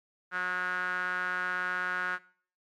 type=tone with band-pass filter; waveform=sawtooth; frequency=181.6 Hz; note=F#3; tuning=32 cents flat; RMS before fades=-32 dBFS; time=0.31-2.19 s; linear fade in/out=50 ms; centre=1500 Hz; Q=7.4; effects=noise-tail reverb RT60 0.5 s tail -19 dB re dry + MP3 96 kbps